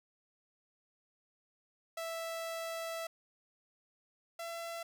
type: tone pair in turn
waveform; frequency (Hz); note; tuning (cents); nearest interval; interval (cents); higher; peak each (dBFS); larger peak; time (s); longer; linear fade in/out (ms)
sawtooth; 659.3 / 672.4; E5 / E5; 0 / +34; unison; 34; second; -34 / -36; first; 1.97-3.07 / 4.39-4.83; first; 5
effects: none